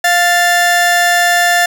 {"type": "tone pair together", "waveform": "40% pulse", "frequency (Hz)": [699, 1761.4], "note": ["F5", "A6"], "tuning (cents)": [1, 1], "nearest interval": "octave + major third", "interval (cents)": 1600, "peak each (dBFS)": -11, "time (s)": [0.04, 1.66], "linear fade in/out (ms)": 5, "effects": []}